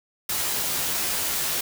white noise with comb filter, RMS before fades -26 dBFS, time 0.29-1.61 s, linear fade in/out 5 ms, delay 14 ms, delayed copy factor +0.5, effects none

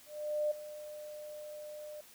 sine tone with ADSR envelope, 600 Hz, D5, 37 cents sharp, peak -28 dBFS, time 0.06-2.01 s, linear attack 450 ms, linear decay 9 ms, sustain -15 dB, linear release 6 ms, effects white hiss -58 dBFS RMS until 2.14 s

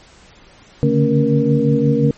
sine tone cluster, 142.2 / 147.9 / 224.9 / 277.4 / 471.6 Hz, C#3 / D3 / A3 / C#4 / A#4, +45 / +13 / +38 / +1 / +20 cents, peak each -18 dBFS, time 0.83-2.11 s, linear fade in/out 0 ms, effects pink hiss -46 dBFS RMS until 2.17 s + MP3 32 kbps

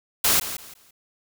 white noise with echo, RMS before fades -19 dBFS, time 0.24-0.4 s, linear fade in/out 5 ms, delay 170 ms, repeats 3, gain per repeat -12 dB, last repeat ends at 0.91 s, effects none

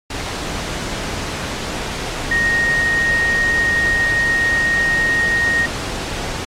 sine tone in noise, 1864.7 Hz, A#6, in tune, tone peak -14 dBFS, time 2.31-5.66 s, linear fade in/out 5 ms, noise pink, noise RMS -25 dBFS, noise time 0.1-6.45 s, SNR +8 dB, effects low-pass 7000 Hz 12 dB/octave + AAC 48 kbps

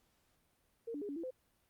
sine tone with pitch steps, 461.1 / 290.4 / 410.3 / 284 / 334.1 / 513 Hz, A#4 / D4 / G#4 / C#4 / E4 / C5, -19 / -19 / -21 / +42 / +23 / -34 cents, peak -39 dBFS, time 0.87-1.308 s, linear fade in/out 10 ms, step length 73 ms, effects pink hiss -75 dBFS RMS until 1.69 s + Opus 48 kbps

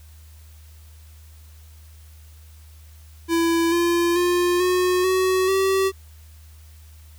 square tone with pitch steps, 333.7 / 343.3 / 353.1 / 363.3 / 373.7 / 384.4 Hz, E4 / F4 / F4 / F#4 / F#4 / G4, +21 / -30 / +19 / -32 / +17 / -34 cents, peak -18 dBFS, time 3.28-5.92 s, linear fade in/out 50 ms, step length 440 ms, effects added 77 Hz sine -43 dBFS peak until 7.18 s + white hiss -55 dBFS RMS until 7.18 s

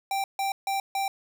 square tone bursts, 784 Hz, G5, in tune, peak -26 dBFS, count 4, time 0.11-1.08 s, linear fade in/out 2 ms, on 130 ms, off 150 ms, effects none

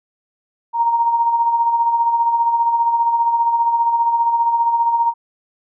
sine tone with tremolo, 932.3 Hz, A#5, in tune, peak -11 dBFS, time 0.73-5.14 s, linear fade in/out 50 ms, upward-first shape sine, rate 15 Hz, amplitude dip 50%, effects none

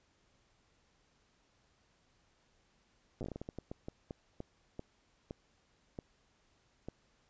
slowing click train, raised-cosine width 2 ms, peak -28 dBFS, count 19, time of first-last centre 3.21-6.886 s, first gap 8 ms, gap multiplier 1.32, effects pink hiss -72 dBFS RMS until 7.29 s + resampled to 16000 Hz

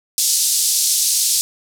pink band-pass noise, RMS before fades -17 dBFS, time 0.18-1.41 s, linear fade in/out 0 ms, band 4700 to 12000 Hz, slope 24 dB/octave, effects none

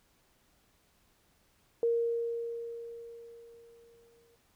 sine tone with exponential decay, 466.2 Hz, A#4, in tune, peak -24 dBFS, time 1.83-4.36 s, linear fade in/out 1 ms, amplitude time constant 550 ms, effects pink hiss -69 dBFS RMS until 4.55 s

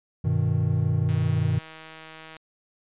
triangle chord, G augmented, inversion none, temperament equal, 98 / 123.47 / 155.56 Hz, G2 / B2 / D#3, 0 / 0 / 0 cents, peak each -23 dBFS, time 0.24-1.59 s, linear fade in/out 10 ms
click train, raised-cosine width 0.3 ms, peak -27 dBFS, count 204, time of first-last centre 1.09-2.367 s, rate 159 Hz
effects resampled to 8000 Hz

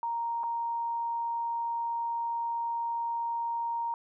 sine tone with dropouts, 932.3 Hz, A#5, in tune, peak -29 dBFS, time 0.03-3.94 s, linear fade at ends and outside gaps 1 ms, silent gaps 0.434-0.438 s, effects none

